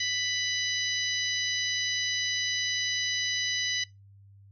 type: harmonic tone with a mistuned harmonic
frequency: 991 Hz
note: B5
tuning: 6 cents sharp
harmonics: 2 / 3 / 4 / 5 / 6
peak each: -32 / -34 / -33 / -35 / -36 dBFS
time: 0-3.84 s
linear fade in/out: 5 ms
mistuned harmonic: 6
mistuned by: +26 cents
effects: noise-tail reverb RT60 0.2 s tail -22 dB re dry + added 99 Hz sine -51 dBFS peak until 4.51 s